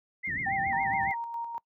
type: tone with vibrato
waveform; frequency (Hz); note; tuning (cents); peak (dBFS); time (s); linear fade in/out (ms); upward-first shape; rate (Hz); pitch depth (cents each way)
sine; 1953; B6; -20; -30; 0.23-1.15; 20; sine; 7.2; 160
type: low-pass noise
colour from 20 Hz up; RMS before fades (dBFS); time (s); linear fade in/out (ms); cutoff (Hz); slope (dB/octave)
pink; -39; 0.27-1.11; 0; 280; 24
type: tone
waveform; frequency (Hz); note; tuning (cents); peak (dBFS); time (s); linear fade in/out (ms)
sine; 784; G5; 0; -28; 0.46-1.13; 10
type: tone with tremolo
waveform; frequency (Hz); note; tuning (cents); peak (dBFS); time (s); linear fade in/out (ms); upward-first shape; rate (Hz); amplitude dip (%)
sine; 932.3; A#5; 0; -31; 0.73-1.58; 0; square; 4.9; 40
effects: noise-tail reverb RT60 0.1 s tail -24 dB re dry + high-pass 100 Hz 12 dB/octave